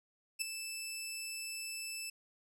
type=tone with ADSR envelope; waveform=15% pulse; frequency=2637 Hz; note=E7; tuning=in tune; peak=-23 dBFS; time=0.39-2.1 s; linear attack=27 ms; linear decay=5 ms; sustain=-10 dB; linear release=6 ms; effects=none